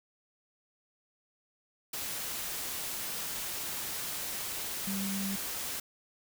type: tone in noise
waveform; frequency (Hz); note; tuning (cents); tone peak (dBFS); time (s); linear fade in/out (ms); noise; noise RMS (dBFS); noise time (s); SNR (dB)
sine; 195.8; G3; -2; -33; 4.87-5.36; 5; white; -37; 1.93-5.8; +1
effects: none